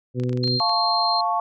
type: harmonic tone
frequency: 124.7 Hz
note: B2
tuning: 17 cents sharp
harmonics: 1 / 2 / 3 / 4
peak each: -23 / -27 / -29 / -33 dBFS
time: 0.14-0.61 s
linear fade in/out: 50 ms
type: clicks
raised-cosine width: 0.2 ms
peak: -23 dBFS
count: 9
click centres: 0.199 / 0.236 / 0.294 / 0.33 / 0.374 / 0.44 / 0.477 / 0.599 / 0.695 s
type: tone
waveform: sine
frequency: 4186 Hz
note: C8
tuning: in tune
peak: -22 dBFS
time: 0.43-1.21 s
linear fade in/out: 5 ms
type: chord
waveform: sine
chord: F augmented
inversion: none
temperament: equal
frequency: 698.5 / 880 / 1108.7 Hz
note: F5 / A5 / C#6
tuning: 0 / 0 / 0 cents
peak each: -24 dBFS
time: 0.6-1.4 s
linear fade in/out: 2 ms
effects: none